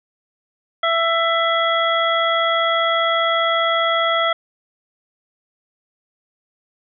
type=harmonic tone; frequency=665 Hz; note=E5; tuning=15 cents sharp; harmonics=1 / 2 / 3 / 5; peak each=-20 / -19 / -23 / -23 dBFS; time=0.83-4.33 s; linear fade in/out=5 ms; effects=none